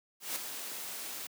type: noise with ADSR envelope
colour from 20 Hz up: white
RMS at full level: -34 dBFS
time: 0.2-1.27 s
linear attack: 160 ms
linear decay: 4 ms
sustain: -7 dB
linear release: 5 ms
effects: high-pass 200 Hz 12 dB/octave